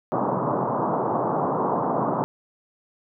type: band-pass noise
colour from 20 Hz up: white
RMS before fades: -24 dBFS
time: 0.12-2.24 s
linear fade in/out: 0 ms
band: 120 to 1100 Hz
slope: 48 dB/octave
effects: none